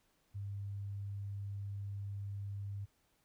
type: tone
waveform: sine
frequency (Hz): 100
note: G2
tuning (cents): +35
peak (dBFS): -39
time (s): 0.34-2.86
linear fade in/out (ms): 20
effects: pink hiss -75 dBFS RMS until 3.24 s